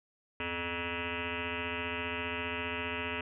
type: tone with frequency modulation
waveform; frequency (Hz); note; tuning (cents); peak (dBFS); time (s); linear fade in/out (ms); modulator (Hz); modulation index
sine; 1480; F#6; 0; -33; 0.4-3.21; 2; 175; 7.9
effects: none